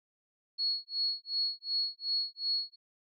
sine tone with tremolo, 4346 Hz, C#8, 35 cents flat, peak -27 dBFS, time 0.58-2.76 s, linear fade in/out 20 ms, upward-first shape sine, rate 2.7 Hz, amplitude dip 100%, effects none

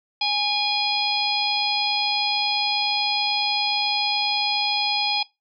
harmonic tone with a mistuned harmonic, 830.6 Hz, G#5, in tune, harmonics 1 / 3 / 4 / 5 / 6, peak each -26 / -26 / -26 / -26 / -26 dBFS, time 0.21-5.23 s, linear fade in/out 5 ms, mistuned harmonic 3, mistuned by -31 cents, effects noise-tail reverb RT60 0.2 s tail -21 dB re dry

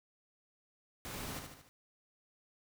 pink noise with echo, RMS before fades -44 dBFS, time 1.05-1.39 s, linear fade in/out 0 ms, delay 75 ms, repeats 4, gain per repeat -5 dB, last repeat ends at 1.69 s, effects none

